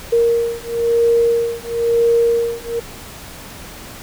sine beating tone pair, 466.2 / 467.2 Hz, A#4 / A#4, 0 / +4 cents, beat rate 1 Hz, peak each -16 dBFS, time 0.12-2.8 s, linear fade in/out 10 ms, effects pink hiss -35 dBFS RMS until 4.02 s

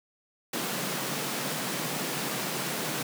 pink high-pass noise, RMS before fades -32 dBFS, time 0.53-3.03 s, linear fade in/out 5 ms, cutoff 130 Hz, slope 96 dB/octave, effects none

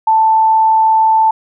sine tone, 883 Hz, A5, 6 cents sharp, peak -7 dBFS, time 0.07-1.31 s, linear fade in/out 5 ms, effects none

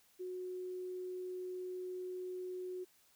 sine tone, 366.1 Hz, F#4, 18 cents flat, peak -40 dBFS, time 0.19-2.85 s, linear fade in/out 20 ms, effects white hiss -69 dBFS RMS until 3.15 s

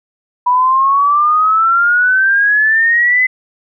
sine exponential sweep, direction up, 978 to 2040 Hz, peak -8 dBFS, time 0.46-3.27 s, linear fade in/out 10 ms, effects none

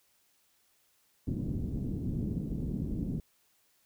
white low-pass noise, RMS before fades -34 dBFS, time 1.27-3.2 s, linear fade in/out 2 ms, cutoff 260 Hz, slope 24 dB/octave, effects white hiss -70 dBFS RMS until 3.85 s

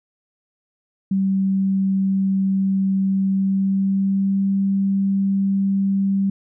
sine tone with pitch glide, 193 to 195.69 Hz, G3 to G3, -27 to -3 cents, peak -16 dBFS, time 1.11-6.3 s, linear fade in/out 5 ms, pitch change +24 cents, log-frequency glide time 3.23-4.47 s, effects none

